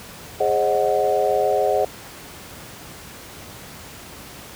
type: chord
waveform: sine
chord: Ab dominant seventh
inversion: none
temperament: equal with one note detuned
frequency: 415.3 / 535.2 / 622.3 / 740 Hz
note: Ab4 / C5 / Eb5 / Gb5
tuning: 0 / +39 / 0 / 0 cents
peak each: -22 dBFS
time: 0.4-1.85 s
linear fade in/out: 5 ms
effects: pink hiss -39 dBFS RMS until 4.55 s + high-pass 60 Hz 12 dB/octave